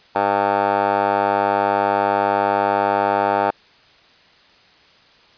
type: tone with band-pass filter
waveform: 10% pulse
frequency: 100 Hz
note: G2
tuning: 35 cents sharp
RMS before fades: -18 dBFS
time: 0.15-3.51 s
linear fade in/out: 10 ms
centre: 890 Hz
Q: 7.3
effects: white hiss -51 dBFS RMS until 5.37 s + resampled to 11025 Hz